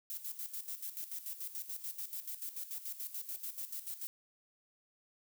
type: noise with tremolo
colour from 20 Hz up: violet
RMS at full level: -41 dBFS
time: 0.1-4.07 s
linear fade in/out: 0 ms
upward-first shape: square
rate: 6.9 Hz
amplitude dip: 70%
effects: none